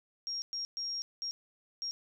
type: tone bursts at uneven times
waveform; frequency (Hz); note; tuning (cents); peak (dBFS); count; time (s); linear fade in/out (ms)
sine; 5580; F8; -2; -34; 5; 0.27-0.42 / 0.53-0.65 / 0.77-1.02 / 1.22-1.31 / 1.82-1.91; 0
effects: none